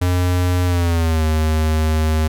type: tone with pitch glide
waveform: square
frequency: 90 to 78.35 Hz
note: F#2 to D#2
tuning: -47 to +13 cents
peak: -15 dBFS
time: 0.01-2.28 s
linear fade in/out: 10 ms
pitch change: -240 cents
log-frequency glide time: 0.65-1.24 s
effects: none